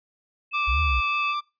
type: tone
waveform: sine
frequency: 2606 Hz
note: E7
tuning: 20 cents flat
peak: -25 dBFS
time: 0.51-1.35 s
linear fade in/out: 50 ms
type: tone with vibrato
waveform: 45% pulse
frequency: 1174.7 Hz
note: D6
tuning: in tune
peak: -25 dBFS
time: 0.53-1.41 s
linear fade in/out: 20 ms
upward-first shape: sine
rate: 5.1 Hz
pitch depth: 9 cents each way
type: linear two-way sweep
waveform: sine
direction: up then down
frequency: 55.3 to 80.3 to 57.4 Hz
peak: -22 dBFS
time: 0.67-1.01 s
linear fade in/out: 20 ms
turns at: 0.81 s
effects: noise-tail reverb RT60 0.3 s tail -26 dB re dry + resampled to 11025 Hz